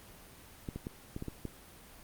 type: clicks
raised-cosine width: 3 ms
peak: -25 dBFS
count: 7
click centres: 0.688 / 0.76 / 0.869 / 1.164 / 1.224 / 1.283 / 1.453 s
effects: pink hiss -54 dBFS RMS until 2.03 s + Opus 24 kbps